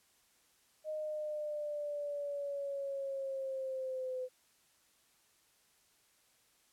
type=linear sweep; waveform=sine; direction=down; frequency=620 to 507 Hz; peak=-36 dBFS; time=0.84-4.29 s; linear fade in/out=50 ms; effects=white hiss -70 dBFS RMS until 6.72 s + low-pass 12000 Hz 12 dB/octave